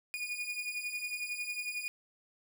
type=beating tone pair; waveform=40% pulse; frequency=2443 / 2454 Hz; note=D#7 / D#7; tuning=-32 / -25 cents; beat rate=11 Hz; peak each=-40 / -37 dBFS; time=0.14-1.88 s; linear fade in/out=0 ms; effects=none